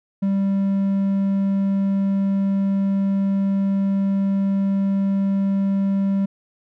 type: tone with hard clipping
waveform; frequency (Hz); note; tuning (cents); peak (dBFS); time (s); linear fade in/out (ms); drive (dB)
triangle; 196; G3; 0; -18; 0.22-6.26; 10; 6
effects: none